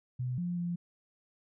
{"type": "tone with pitch steps", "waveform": "sine", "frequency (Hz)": [125.7, 175.8, 173.7], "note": ["B2", "F3", "F3"], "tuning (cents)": [31, 12, -9], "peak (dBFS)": -31, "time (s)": [0.19, 0.76], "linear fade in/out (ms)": 10, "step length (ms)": 190, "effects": []}